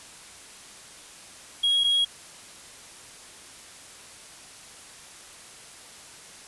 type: tone pair in turn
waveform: triangle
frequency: 3298 / 3298 Hz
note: G#7 / G#7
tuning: -13 / -13 cents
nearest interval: unison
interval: 0 cents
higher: neither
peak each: -18 dBFS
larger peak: neither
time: 1.63-1.84 / 1.84-2.05 s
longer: neither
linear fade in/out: 10 ms
effects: white hiss -46 dBFS RMS until 6.47 s + resampled to 24000 Hz